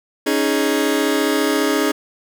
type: chord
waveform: sawtooth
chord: C# suspended second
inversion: none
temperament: just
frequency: 277.2 / 311.8 / 415.8 Hz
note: C#4 / D#4 / G#4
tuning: 0 / +4 / +2 cents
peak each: -16 dBFS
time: 0.26-1.92 s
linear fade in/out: 10 ms
effects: none